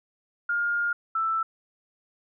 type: tone pair in turn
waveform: sine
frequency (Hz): 1414 / 1325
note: F6 / E6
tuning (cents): +21 / +9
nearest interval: minor second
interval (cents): 112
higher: first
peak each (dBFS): -23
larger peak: neither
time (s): 0.49-0.93 / 1.15-1.43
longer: first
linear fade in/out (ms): 5
effects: none